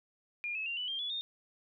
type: tone with pitch steps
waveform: sine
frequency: 2415 / 2588 / 2774 / 2973 / 3187 / 3415 / 3660 Hz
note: D7 / E7 / F7 / F#7 / G7 / G#7 / A#7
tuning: +48 / -32 / -12 / +8 / +28 / +48 / -32 cents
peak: -34 dBFS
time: 0.44-1.21 s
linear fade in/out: 0 ms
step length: 110 ms
effects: none